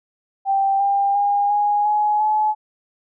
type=tone with pitch steps; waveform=sine; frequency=784 / 797.7 / 811.6 / 825.8 / 840.3 / 855 Hz; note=G5 / G5 / G#5 / G#5 / G#5 / A5; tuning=0 / +30 / -40 / -10 / +20 / -50 cents; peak=-15 dBFS; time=0.45-2.55 s; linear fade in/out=50 ms; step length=350 ms; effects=none